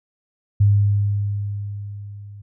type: tone with level ramp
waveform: sine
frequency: 101.8 Hz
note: G#2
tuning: 34 cents flat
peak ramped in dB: -10 to -36 dBFS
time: 0.6-2.42 s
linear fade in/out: 10 ms
effects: none